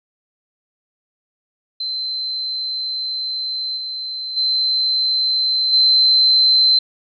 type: tone with level steps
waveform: sine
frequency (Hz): 4084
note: C8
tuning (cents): -43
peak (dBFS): -21 / -24 / -15 / -10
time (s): 1.8-6.79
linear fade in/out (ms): 5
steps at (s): 3.76 / 4.36 / 5.72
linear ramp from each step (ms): 20
effects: none